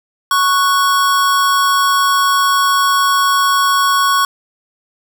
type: tone pair together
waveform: square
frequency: 1108 / 1479 Hz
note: C#6 / F#6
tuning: -1 / -1 cents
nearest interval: perfect fourth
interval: 500 cents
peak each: -12 / -19 dBFS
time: 0.31-4.25 s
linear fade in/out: 2 ms
effects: none